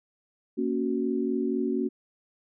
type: chord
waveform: sine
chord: F# major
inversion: first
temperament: equal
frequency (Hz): 233.1 / 277.2 / 370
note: A#3 / C#4 / F#4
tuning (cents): 0 / 0 / 0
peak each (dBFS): -29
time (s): 0.57-1.89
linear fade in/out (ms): 20
effects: none